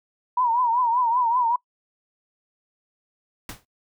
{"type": "tone with vibrato", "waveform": "sine", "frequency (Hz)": 960, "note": "B5", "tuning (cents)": -49, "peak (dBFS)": -18, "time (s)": [0.37, 1.56], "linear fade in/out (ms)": 5, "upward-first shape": "triangle", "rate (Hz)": 5.2, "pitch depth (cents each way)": 120}
{"type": "noise with exponential decay", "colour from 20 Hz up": "pink", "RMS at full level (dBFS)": -31, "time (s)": [3.49, 3.65], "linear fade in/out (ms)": 2, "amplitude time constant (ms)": 33}
{"effects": ["noise-tail reverb RT60 0.1 s tail -23 dB re dry"]}